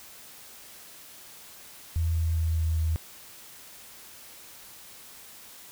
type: tone with pitch steps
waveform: sine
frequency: 82.41 / 81.84 / 81.28 / 80.71 / 80.16 Hz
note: E2 / E2 / E2 / E2 / E2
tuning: 0 / -12 / -24 / -36 / -48 cents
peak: -23 dBFS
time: 1.96-2.96 s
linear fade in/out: 0 ms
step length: 200 ms
effects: white hiss -48 dBFS RMS until 5.71 s